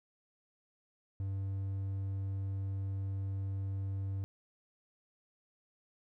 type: tone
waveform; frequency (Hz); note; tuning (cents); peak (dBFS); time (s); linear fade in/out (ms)
triangle; 97.3; G2; -12; -32; 1.2-4.24; 0
effects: none